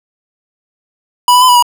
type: tone with pitch steps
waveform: square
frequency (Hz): 983 / 991 / 1016 / 981 / 967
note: B5 / B5 / B5 / B5 / B5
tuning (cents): -8 / +6 / +49 / -12 / -37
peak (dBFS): -5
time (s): 1.28-1.625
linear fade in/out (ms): 2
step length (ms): 69
effects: none